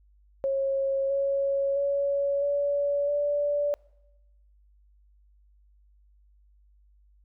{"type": "tone with pitch steps", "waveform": "sine", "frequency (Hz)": [544, 552.9, 561.9, 571, 580.4], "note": ["C#5", "C#5", "C#5", "D5", "D5"], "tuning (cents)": [-33, -5, 23, -49, -21], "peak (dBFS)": -23, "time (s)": [0.44, 3.74], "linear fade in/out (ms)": 0, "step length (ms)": 660, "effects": ["noise-tail reverb RT60 1.0 s tail -25 dB re dry", "added 50 Hz sine -57 dBFS peak until 7.24 s"]}